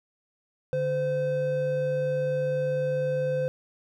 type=tone pair together; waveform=triangle; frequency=145.95 / 514 Hz; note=D3 / C5; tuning=-10 / -31 cents; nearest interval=octave + minor seventh; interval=2179 cents; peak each=-29 / -23 dBFS; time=0.73-3.48 s; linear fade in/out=0 ms; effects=none